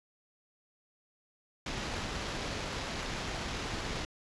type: noise with sample-and-hold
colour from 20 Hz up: pink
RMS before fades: -37 dBFS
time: 1.66-4.05 s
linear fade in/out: 2 ms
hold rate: 8820 Hz
effects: resampled to 22050 Hz